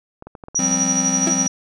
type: clicks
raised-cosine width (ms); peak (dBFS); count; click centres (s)
1; -22; 9; 0.224 / 0.27 / 0.352 / 0.438 / 0.484 / 0.546 / 0.657 / 0.713 / 0.745
type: tone with tremolo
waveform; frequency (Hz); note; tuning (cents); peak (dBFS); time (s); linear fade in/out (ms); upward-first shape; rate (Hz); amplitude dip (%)
sine; 5800; F#8; -35; -15; 0.55-1.48; 5; sine; 12; 60
type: chord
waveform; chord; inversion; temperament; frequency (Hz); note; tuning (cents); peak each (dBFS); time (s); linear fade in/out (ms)
square; F suspended second; none; just; 174.61 / 196.44 / 261.9; F3 / G3 / C4; 0 / +4 / +2; -28 / -27 / -24; 0.59-1.47; 2
type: tone with exponential decay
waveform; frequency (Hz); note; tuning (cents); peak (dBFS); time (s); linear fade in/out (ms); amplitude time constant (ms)
35% pulse; 329.6; E4; 0; -14; 1.27-1.39; 1; 24
effects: resampled to 24000 Hz